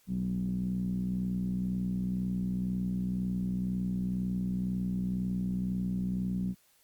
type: tone with low-pass filter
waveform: 10% pulse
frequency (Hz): 62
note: B1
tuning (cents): +7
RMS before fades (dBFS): -32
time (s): 0.07-6.55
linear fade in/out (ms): 50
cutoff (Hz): 200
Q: 7
effects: white hiss -66 dBFS RMS until 6.83 s + Opus 48 kbps